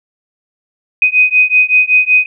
sine beating tone pair, 2500 / 2505.3 Hz, D#7 / D#7, +8 / +11 cents, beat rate 5.3 Hz, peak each -10 dBFS, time 1.02-2.26 s, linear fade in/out 2 ms, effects none

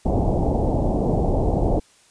pink low-pass noise, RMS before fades -20 dBFS, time 0.05-1.8 s, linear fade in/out 10 ms, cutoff 810 Hz, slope 48 dB/octave, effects white hiss -55 dBFS RMS until 2.1 s + resampled to 22050 Hz

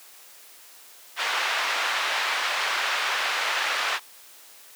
pink band-pass noise, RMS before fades -26 dBFS, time 1.16-4 s, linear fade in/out 50 ms, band 1100 to 3300 Hz, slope 12 dB/octave, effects white hiss -49 dBFS RMS until 4.75 s + high-pass 400 Hz 12 dB/octave

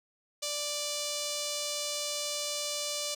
5% pulse tone with notch filter, 587.3 Hz, D5, in tune, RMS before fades -34 dBFS, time 0.42-3.15 s, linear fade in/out 10 ms, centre 1600 Hz, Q 0.63, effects resampled to 32000 Hz

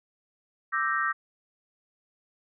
sine chord, E half-diminished seventh, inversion third, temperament equal, 1174.7 / 1318.5 / 1568 / 1864.7 Hz, D6 / E6 / G6 / Bb6, 0 / 0 / 0 / 0 cents, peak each -30 dBFS, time 0.72-1.13 s, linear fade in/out 20 ms, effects none

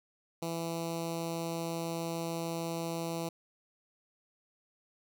10% pulse tone with notch filter, 166.4 Hz, E3, 17 cents sharp, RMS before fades -36 dBFS, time 0.42-3.29 s, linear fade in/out 5 ms, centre 1700 Hz, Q 0.76, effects none

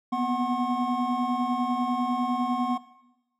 triangle tone cluster, 241 / 251 / 742 / 1075 Hz, B3 / B3 / F#5 / C6, -42 / +28 / +5 / +47 cents, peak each -28 dBFS, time 0.12-2.78 s, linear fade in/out 10 ms, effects noise-tail reverb RT60 1.0 s tail -17 dB re dry

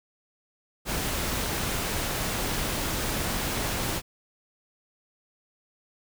pink noise, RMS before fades -29 dBFS, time 0.85-4.02 s, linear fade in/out 50 ms, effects none

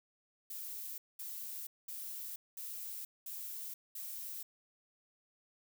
violet noise bursts, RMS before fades -44 dBFS, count 6, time 0.5-4.43 s, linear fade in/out 5 ms, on 480 ms, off 210 ms, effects none

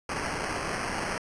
blue noise with sample-and-hold, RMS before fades -32 dBFS, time 0.09-1.18 s, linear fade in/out 2 ms, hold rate 3675 Hz, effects resampled to 22050 Hz

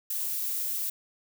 violet noise, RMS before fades -31 dBFS, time 0.1-0.9 s, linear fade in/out 5 ms, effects none

